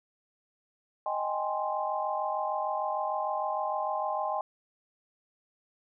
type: chord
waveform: sine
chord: Ab major seventh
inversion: second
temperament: equal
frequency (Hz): 622.3 / 784 / 830.6 / 1046.5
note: Eb5 / G5 / Ab5 / C6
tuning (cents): 0 / 0 / 0 / 0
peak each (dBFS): -34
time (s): 1.06-4.41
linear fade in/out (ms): 2
effects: none